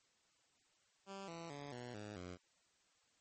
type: tone with pitch steps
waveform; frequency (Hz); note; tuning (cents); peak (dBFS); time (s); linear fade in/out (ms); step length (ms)
10% pulse; 195.5 / 167.27 / 143.11 / 122.45 / 104.77 / 89.64; G3 / E3 / D3 / B2 / G#2 / F2; -4 / +26 / -44 / -14 / +16 / +46; -39; 1.06-2.38; 50; 220
effects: white hiss -75 dBFS RMS until 3.2 s + MP3 32 kbps